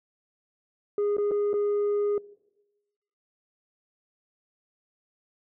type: tone with dropouts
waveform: sine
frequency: 411.4 Hz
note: G#4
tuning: 16 cents flat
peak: -20 dBFS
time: 0.98-2.18 s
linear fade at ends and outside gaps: 2 ms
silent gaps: 1.168-1.182 / 1.311-1.316 / 1.532-1.539 s
effects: noise-tail reverb RT60 1.0 s tail -22 dB re dry + tanh soft clip ceiling -22 dBFS